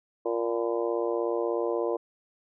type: harmonic tone with a mistuned harmonic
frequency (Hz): 116.54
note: A#2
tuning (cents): 0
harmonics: 3 / 4 / 5 / 6 / 7 / 8 / 9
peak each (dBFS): -30 / -29 / -32 / -39 / -42 / -44 / -39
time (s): 0.25-1.97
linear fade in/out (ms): 10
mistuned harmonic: 9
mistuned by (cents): -57
effects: none